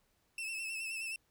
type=tone with vibrato; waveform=40% pulse; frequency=2645 Hz; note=E7; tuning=5 cents sharp; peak=-37 dBFS; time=0.38-1.16 s; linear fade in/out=2 ms; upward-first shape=sine; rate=9.5 Hz; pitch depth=47 cents each way; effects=pink hiss -75 dBFS RMS until 1.3 s